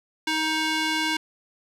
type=tone with band-pass filter; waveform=square; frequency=314.5 Hz; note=D#4; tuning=19 cents sharp; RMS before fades=-25 dBFS; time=0.27-1.17 s; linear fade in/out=5 ms; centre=2800 Hz; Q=0.79; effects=none